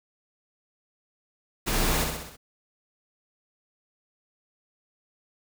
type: noise with echo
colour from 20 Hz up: pink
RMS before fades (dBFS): -27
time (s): 1.66-2.05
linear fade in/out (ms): 20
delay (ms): 64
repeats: 5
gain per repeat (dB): -4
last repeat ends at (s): 2.37
effects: none